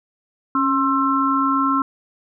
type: tone cluster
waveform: sine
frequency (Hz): 274.9 / 1061 / 1333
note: C#4 / C6 / E6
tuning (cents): -14 / +24 / +19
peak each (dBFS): -20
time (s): 0.55-1.82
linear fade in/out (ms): 2
effects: none